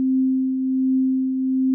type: tone with tremolo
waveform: sine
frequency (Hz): 261.6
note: C4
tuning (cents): 0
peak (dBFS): -15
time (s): 0-1.74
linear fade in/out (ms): 0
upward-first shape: triangle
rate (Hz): 1.3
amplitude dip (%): 45
effects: none